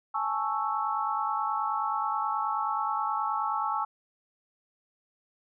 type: chord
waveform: sine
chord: A major seventh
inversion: third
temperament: equal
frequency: 830.6 / 880 / 1108.7 / 1318.5 Hz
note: G#5 / A5 / C#6 / E6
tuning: 0 / 0 / 0 / 0 cents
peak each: -33 / -32 / -32 / -32 dBFS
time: 0.14-3.85 s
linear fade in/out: 10 ms
effects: none